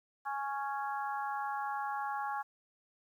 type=harmonic tone; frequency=277.2 Hz; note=C#4; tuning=in tune; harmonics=3 / 4 / 5 / 6; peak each=-36 / -40 / -43 / -45 dBFS; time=0.25-2.43 s; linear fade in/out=20 ms; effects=11-bit